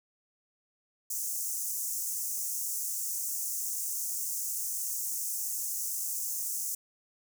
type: high-pass noise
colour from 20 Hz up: pink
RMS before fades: -34 dBFS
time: 1.1-6.75 s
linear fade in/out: 5 ms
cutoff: 6100 Hz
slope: 48 dB/octave
effects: none